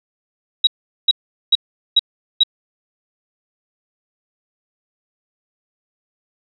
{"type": "tone bursts", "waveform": "sine", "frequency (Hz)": 3847, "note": "B7", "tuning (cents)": -46, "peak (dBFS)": -8, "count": 5, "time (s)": [0.64, 2.435], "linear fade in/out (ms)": 5, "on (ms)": 31, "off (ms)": 410, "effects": []}